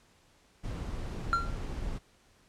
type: noise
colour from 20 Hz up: brown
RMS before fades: -36 dBFS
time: 0.63-1.99 s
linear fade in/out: 20 ms
type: tone with exponential decay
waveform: triangle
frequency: 1373 Hz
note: F6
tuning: 30 cents flat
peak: -19 dBFS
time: 1.33-1.56 s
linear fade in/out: 0 ms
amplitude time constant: 50 ms
effects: pink hiss -64 dBFS RMS until 2.48 s + low-pass 9000 Hz 12 dB/octave